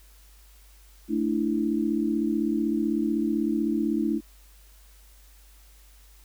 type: chord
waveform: sine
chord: A suspended fourth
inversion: none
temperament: equal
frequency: 220 / 293.7 / 329.6 Hz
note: A3 / D4 / E4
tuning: 0 / 0 / 0 cents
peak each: -27 dBFS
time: 1.08-4.21 s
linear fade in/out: 50 ms
effects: added 50 Hz sine -51 dBFS peak until 6.24 s + white hiss -58 dBFS RMS until 6.24 s